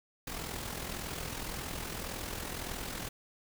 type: noise with amplitude modulation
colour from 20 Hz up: pink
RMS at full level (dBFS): -37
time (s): 0.27-3.09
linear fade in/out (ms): 5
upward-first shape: sine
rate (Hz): 41.8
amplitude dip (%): 55
effects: none